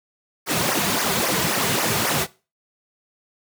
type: noise with flanger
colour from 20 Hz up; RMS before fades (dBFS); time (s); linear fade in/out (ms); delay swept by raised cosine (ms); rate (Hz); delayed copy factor
pink; -21; 0.46-2.27; 50; 0.25 to 3.85; 3.7; -0.85
effects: noise-tail reverb RT60 0.3 s tail -19 dB re dry + high-pass 150 Hz 12 dB/octave